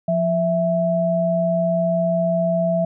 sine tone pair together, 174.61 / 659.8 Hz, F3 / E5, 0 / +1 cents, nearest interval octave + major seventh, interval 2301 cents, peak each -21 / -18 dBFS, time 0.08-2.85 s, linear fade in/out 5 ms, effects none

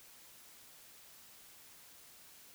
silence, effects white hiss -58 dBFS RMS until 2.54 s

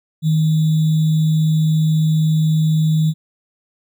sine tone with sample-and-hold, 157.3 Hz, D#3, 19 cents sharp, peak -12 dBFS, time 0.22-3.14 s, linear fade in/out 50 ms, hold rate 3675 Hz, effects none

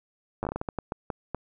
slowing click train, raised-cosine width 1 ms, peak -16 dBFS, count 13, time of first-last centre 0.43-1.347 s, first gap 9 ms, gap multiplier 1.35, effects none

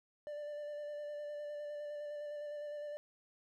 triangle tone with vibrato, 590 Hz, D5, 8 cents sharp, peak -39 dBFS, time 0.27-2.97 s, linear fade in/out 0 ms, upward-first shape square, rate 9.8 Hz, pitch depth 14 cents each way, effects none

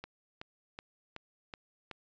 click train, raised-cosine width 0.3 ms, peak -26 dBFS, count 6, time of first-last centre 0.04-1.913 s, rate 2.67 Hz, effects resampled to 16000 Hz

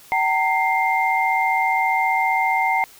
sine tone cluster, 764 / 919 / 2100 Hz, G5 / A#5 / C7, -45 / -25 / +6 cents, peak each -21 dBFS, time 0.12-2.84 s, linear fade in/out 0 ms, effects white hiss -47 dBFS RMS until 2.99 s

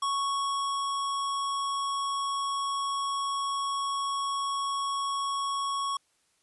square tone with ADSR envelope, 1108.7 Hz, C#6, in tune, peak -27 dBFS, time 0.02-5.97 s, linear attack 6 ms, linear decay 820 ms, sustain -2 dB, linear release 4 ms, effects white hiss -70 dBFS RMS until 6.42 s + resampled to 24000 Hz

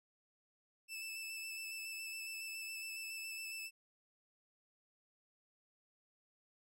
sawtooth tone with vibrato, 2637 Hz, E7, in tune, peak -40 dBFS, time 0.88-3.71 s, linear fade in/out 50 ms, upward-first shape square, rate 7.2 Hz, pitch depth 12 cents each way, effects none

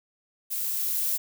violet noise with level ramp, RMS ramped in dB -30 to -26 dBFS, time 0.5-1.18 s, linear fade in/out 20 ms, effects none

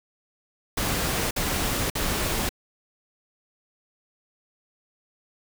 pink noise bursts, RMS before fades -26 dBFS, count 3, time 0.77-2.492 s, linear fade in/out 5 ms, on 540 ms, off 51 ms, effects none

